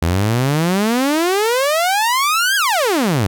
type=exponential two-way sweep; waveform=sawtooth; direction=up then down; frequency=79.9 to 1665 to 89.3 Hz; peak=-10 dBFS; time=0.02-3.27 s; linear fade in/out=5 ms; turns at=2.56 s; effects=none